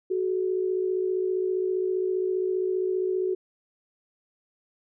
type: tone pair together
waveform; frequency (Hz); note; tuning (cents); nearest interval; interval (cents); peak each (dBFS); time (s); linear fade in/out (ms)
sine; 371.8 / 426.9; F#4 / G#4; +8 / +48; major second; 240; -24 / -31; 0.1-3.35; 10
effects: none